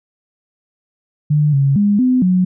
sine tone with pitch steps, 149.3 / 138.2 / 204.3 / 253.8 / 183.1 Hz, D3 / C#3 / G#3 / B3 / F#3, +29 / -5 / -28 / +47 / -18 cents, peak -10 dBFS, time 1.3-2.45 s, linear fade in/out 10 ms, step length 230 ms, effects none

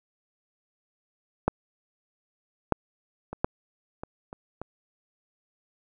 clicks, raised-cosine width 1 ms, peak -7 / -6 / -21 / -8 / -21 / -25 / -21 dBFS, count 7, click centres 1.48 / 2.723 / 3.33 / 3.445 / 4.035 / 4.329 / 4.616 s, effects none

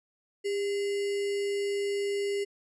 sine tone with sample-and-hold, 401.7 Hz, G4, 42 cents sharp, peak -27 dBFS, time 0.44-2.45 s, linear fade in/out 20 ms, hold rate 2450 Hz, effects resampled to 22050 Hz

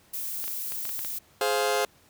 violet noise, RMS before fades -33 dBFS, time 0.13-1.19 s, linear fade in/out 10 ms
clicks, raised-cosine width 0.2 ms, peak -21 dBFS, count 7, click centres 0.441 / 0.479 / 0.721 / 0.853 / 0.893 / 0.992 / 1.048 s
sawtooth chord, F minor, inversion first, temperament just, 419.1 / 523.8 / 698.5 Hz, Ab4 / C5 / F5, +16 / +2 / 0 cents, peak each -23 / -24 / -25 dBFS, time 1.41-1.85 s, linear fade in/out 2 ms
effects pink hiss -59 dBFS RMS until 2.09 s + high-pass 60 Hz 12 dB/octave

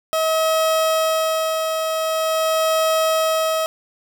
30% pulse tone with tremolo, 639 Hz, D#5, 46 cents sharp, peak -13 dBFS, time 0.13-3.66 s, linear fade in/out 0 ms, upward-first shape sine, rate 0.45 Hz, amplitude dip 40%, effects none

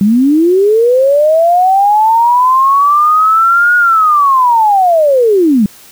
sine linear two-way sweep, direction up then down, 191.9 to 1450 to 191.9 Hz, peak -5 dBFS, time 0.01-5.66 s, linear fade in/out 2 ms, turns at 3.76 s, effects white hiss -38 dBFS RMS until 5.91 s

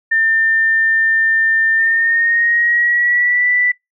sine tone with pitch glide, 1800 to 1974.3 Hz, A6 to B6, +39 to -1 cents, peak -11 dBFS, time 0.11-3.72 s, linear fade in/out 10 ms, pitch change +160 cents, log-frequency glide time 1.75-3.48 s, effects noise-tail reverb RT60 0.2 s tail -26 dB re dry

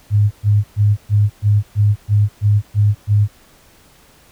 sine tone bursts, 103.7 Hz, G#2, 2 cents flat, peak -9 dBFS, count 10, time 0.1-3.28 s, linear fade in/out 50 ms, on 210 ms, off 120 ms, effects pink hiss -49 dBFS RMS until 4.31 s

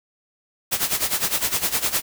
white noise with tremolo, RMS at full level -20 dBFS, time 0.71-2.02 s, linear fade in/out 20 ms, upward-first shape sine, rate 9.8 Hz, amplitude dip 80%, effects none

